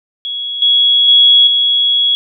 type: tone with level steps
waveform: sine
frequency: 3342 Hz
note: G#7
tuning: 10 cents sharp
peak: -18 / -7 / -4 / -9 dBFS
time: 0.25-2.15 s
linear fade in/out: 0 ms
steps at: 0.62 / 1.08 / 1.47 s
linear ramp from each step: 2 ms
effects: none